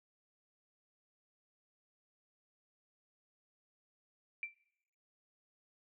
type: tone with exponential decay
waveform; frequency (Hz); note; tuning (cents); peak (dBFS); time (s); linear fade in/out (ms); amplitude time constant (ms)
sine; 2348; D7; -1; -33; 4.43-4.53; 1; 21
effects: noise-tail reverb RT60 0.8 s tail -21 dB re dry